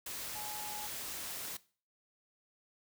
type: tone in noise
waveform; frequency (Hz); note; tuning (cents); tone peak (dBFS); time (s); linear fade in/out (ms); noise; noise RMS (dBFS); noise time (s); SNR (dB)
sine; 843; G#5; +26; -45; 0.35-0.87; 5; white; -42; 0.06-1.57; -6
effects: noise-tail reverb RT60 0.4 s tail -19 dB re dry